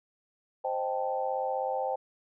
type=chord; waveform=sine; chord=A half-diminished seventh; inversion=first; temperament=equal; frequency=523.3 / 622.3 / 784 / 880 Hz; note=C5 / Eb5 / G5 / A5; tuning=0 / 0 / 0 / 0 cents; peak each=-32 / -37 / -32 / -37 dBFS; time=0.64-1.96 s; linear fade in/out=10 ms; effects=none